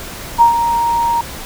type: tone with ADSR envelope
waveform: sine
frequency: 935 Hz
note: A#5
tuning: 5 cents sharp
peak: -3 dBFS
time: 0.38-1.21 s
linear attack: 33 ms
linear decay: 110 ms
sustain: -9 dB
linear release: 4 ms
effects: pink hiss -29 dBFS RMS until 1.45 s